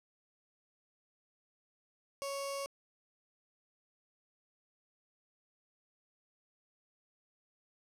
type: tone with notch filter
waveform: 15% pulse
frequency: 554.4 Hz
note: C#5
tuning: in tune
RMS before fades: -39 dBFS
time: 2.22-2.66 s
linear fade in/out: 0 ms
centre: 1700 Hz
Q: 0.87
effects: low-pass 11000 Hz 12 dB/octave